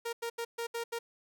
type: tone bursts at uneven times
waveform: sawtooth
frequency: 466.2 Hz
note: A#4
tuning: in tune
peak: -30 dBFS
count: 6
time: 0.05-0.13 / 0.22-0.3 / 0.38-0.45 / 0.58-0.67 / 0.74-0.84 / 0.92-0.99 s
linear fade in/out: 10 ms
effects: none